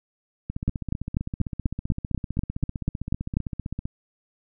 two click trains, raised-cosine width 5 ms, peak -17 / -10 dBFS, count 53 / 12, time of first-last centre 0.5-3.855 / 0.68-3.369 s, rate 15.5 / 4.09 Hz, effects none

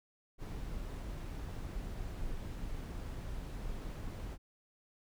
brown noise, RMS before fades -41 dBFS, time 0.38-4.38 s, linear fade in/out 50 ms, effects none

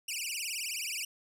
15% pulse tone with vibrato, 2600 Hz, E7, 24 cents flat, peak -27 dBFS, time 0.08-1.05 s, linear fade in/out 5 ms, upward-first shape triangle, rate 19 Hz, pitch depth 270 cents each way, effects 11-bit

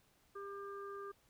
harmonic tone, 399.1 Hz, G4, 31 cents sharp, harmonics 1 / 3 / 4, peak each -46 / -48 / -57 dBFS, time 0.35-1.12 s, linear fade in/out 10 ms, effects pink hiss -72 dBFS RMS until 1.29 s

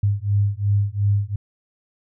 sine beating tone pair, 100.2 / 103 Hz, G2 / G#2, +38 / -14 cents, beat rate 2.8 Hz, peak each -20 / -20 dBFS, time 0.03-1.36 s, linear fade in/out 5 ms, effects none

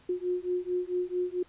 sine beating tone pair, 357.5 / 362 Hz, F4 / F#4, +41 / -38 cents, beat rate 4.5 Hz, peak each -31 dBFS, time 0.09-1.43 s, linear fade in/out 5 ms, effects pink hiss -60 dBFS RMS until 1.48 s + resampled to 8000 Hz

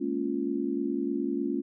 sine chord, Bb minor seventh, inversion third, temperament just, 209.8 / 233.1 / 279.7 / 349.6 Hz, Ab3 / Bb3 / Db4 / F4, +18 / 0 / +16 / +2 cents, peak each -36 / -34 / -30 / -32 dBFS, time 0-1.62 s, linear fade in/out 20 ms, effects none

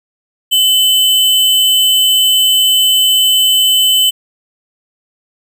sine tone with sample-and-hold, 3034 Hz, F#7, 43 cents sharp, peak -7 dBFS, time 0.51-4.11 s, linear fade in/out 20 ms, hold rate 11025 Hz, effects none

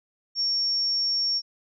sine tone, 5500 Hz, F8, 27 cents flat, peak -22 dBFS, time 0.35-1.42 s, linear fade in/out 50 ms, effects none

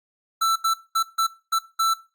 square tone bursts at uneven times, 1331 Hz, E6, 16 cents sharp, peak -19 dBFS, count 6, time 0.41-0.56 / 0.64-0.74 / 0.95-1.03 / 1.18-1.27 / 1.52-1.59 / 1.79-1.94 s, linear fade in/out 10 ms, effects noise-tail reverb RT60 0.3 s tail -17 dB re dry + Opus 48 kbps

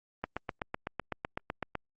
click train, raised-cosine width 0.5 ms, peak -18 dBFS, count 13, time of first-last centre 0.24-1.753 s, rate 7.93 Hz, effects Opus 24 kbps

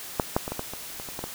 clicks, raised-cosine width 1 ms, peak -7 / -7 / -17 / -16 / -15 / -21 / -23 / -24 / -20 / -17 dBFS, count 10, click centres 0.198 / 0.365 / 0.479 / 0.52 / 0.594 / 0.736 / 0.999 / 1.088 / 1.191 / 1.24 s, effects white hiss -39 dBFS RMS until 1.34 s

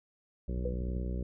harmonic tone, 61.74 Hz, B1, in tune, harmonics 1 / 2 / 3 / 4 / 5 / 6 / 7 / 8 / 9, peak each -33 / -42 / -40 / -48 / -48 / -47 / -50 / -52 / -51 dBFS, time 0.48-1.23 s, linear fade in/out 5 ms
click train, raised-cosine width 5 ms, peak -32 dBFS, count 7, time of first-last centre 0.58-1.045 s, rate 12.9 Hz
sine tone with exponential decay, 493.9 Hz, B4, in tune, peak -30 dBFS, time 0.65-0.82 s, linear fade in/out 5 ms, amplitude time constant 35 ms
effects none

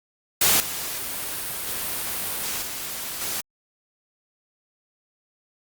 white noise with level steps, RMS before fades -18 / -30 / -28 / -32 / -28 dBFS, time 0.41-3.41 s, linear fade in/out 5 ms, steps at 0.6 / 1.67 / 2.62 / 3.21 s, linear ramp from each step 2 ms, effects Opus 48 kbps

